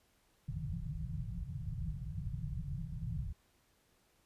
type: low-pass noise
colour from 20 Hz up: white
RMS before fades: -40 dBFS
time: 0.48-3.33 s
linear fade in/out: 5 ms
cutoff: 170 Hz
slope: 96 dB/octave
effects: pink hiss -72 dBFS RMS until 4.25 s + resampled to 32000 Hz